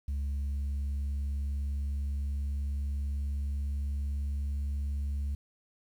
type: tone with pitch glide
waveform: sine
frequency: 70 to 70.69 Hz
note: C#2 to C#2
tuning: +18 to +34 cents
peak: -27 dBFS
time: 0.08-5.35 s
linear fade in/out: 5 ms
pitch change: +16 cents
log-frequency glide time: 0.49-4.7 s
effects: tanh soft clip ceiling -29 dBFS + 10-bit